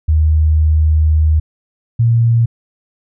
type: tone pair in turn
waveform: sine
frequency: 77.78 / 116.31 Hz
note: D#2 / A#2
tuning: 0 / -3 cents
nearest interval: perfect fifth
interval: 697 cents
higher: second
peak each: -8 dBFS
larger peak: neither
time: 0.08-1.4 / 1.99-2.46 s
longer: first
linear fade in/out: 10 ms
effects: none